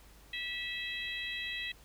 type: harmonic tone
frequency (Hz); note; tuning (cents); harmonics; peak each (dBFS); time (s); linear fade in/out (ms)
652; E5; -19; 3 / 4 / 5 / 6; -40 / -41 / -42 / -43; 0.33-1.72; 5
effects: added 50 Hz sine -58 dBFS peak until 1.84 s + pink hiss -60 dBFS RMS until 1.84 s